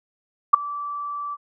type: tone with ADSR envelope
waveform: sine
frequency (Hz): 1161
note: D6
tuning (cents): -20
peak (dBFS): -4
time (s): 0.53-1.37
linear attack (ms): 11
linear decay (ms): 7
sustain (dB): -23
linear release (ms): 38
effects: none